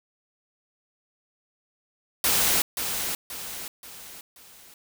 white noise with echo, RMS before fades -22 dBFS, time 2.24-2.62 s, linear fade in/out 2 ms, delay 530 ms, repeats 4, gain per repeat -7 dB, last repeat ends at 4.74 s, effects none

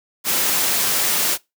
white noise, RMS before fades -19 dBFS, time 0.24-1.38 s, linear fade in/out 50 ms, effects noise-tail reverb RT60 0.2 s tail -22 dB re dry + high-pass 150 Hz 12 dB/octave

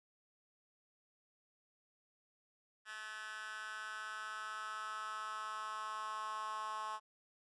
10% pulse tone with high-pass filter sweep, 215.7 Hz, A3, 34 cents flat, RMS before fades -44 dBFS, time 2.85-7 s, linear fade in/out 50 ms, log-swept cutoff 1700 to 1000 Hz, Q 4.7, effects resampled to 24000 Hz

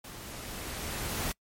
pink noise with level ramp, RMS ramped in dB -45 to -32 dBFS, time 0.04-1.32 s, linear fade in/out 5 ms, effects noise-tail reverb RT60 0.1 s tail -25 dB re dry + MP3 64 kbps

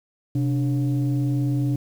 sine tone pair together, 129.26 / 292.2 Hz, C3 / D4, -21 / -9 cents, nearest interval octave + major second, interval 1412 cents, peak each -19 / -23 dBFS, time 0.35-1.76 s, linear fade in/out 5 ms, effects tanh soft clip ceiling -16 dBFS + 8-bit

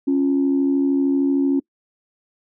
sine tone pair together, 275.3 / 348.4 Hz, C#4 / F4, -12 / -4 cents, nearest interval major third, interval 408 cents, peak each -15 / -23 dBFS, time 0.07-1.6 s, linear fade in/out 10 ms, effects noise-tail reverb RT60 0.1 s tail -25 dB re dry + tanh soft clip ceiling -9 dBFS

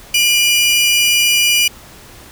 sawtooth tone pair together, 2402 / 2932 Hz, D7 / F#7, +38 / -16 cents, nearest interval minor third, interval 346 cents, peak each -10 dBFS, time 0.14-1.68 s, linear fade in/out 5 ms, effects pink hiss -39 dBFS RMS until 2.31 s

